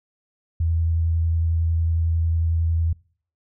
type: tone with vibrato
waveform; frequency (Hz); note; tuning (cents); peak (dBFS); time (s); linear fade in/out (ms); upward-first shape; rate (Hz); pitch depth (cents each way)
sine; 82.41; E2; 0; -18; 0.6-2.93; 5; square; 11; 11
effects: noise-tail reverb RT60 0.5 s tail -24 dB re dry